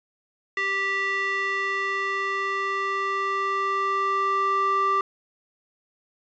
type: tone with band-pass filter sweep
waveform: square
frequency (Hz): 392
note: G4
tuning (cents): 0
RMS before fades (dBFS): -25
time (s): 0.57-5.01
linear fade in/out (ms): 2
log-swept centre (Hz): 2000 to 1200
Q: 3.3
effects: resampled to 16000 Hz